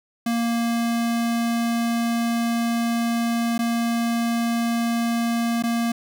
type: tone with dropouts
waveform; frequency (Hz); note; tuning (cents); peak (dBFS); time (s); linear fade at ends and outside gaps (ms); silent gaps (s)
square; 233.1; A#3; 0; -21; 0.26-5.92; 5; 3.58-3.59 / 5.625-5.636
effects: none